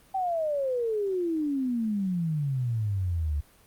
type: exponential sweep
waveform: sine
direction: down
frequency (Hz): 780 to 70.3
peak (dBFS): -25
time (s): 0.14-3.41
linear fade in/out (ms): 10
effects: pink hiss -58 dBFS RMS until 3.66 s + Opus 32 kbps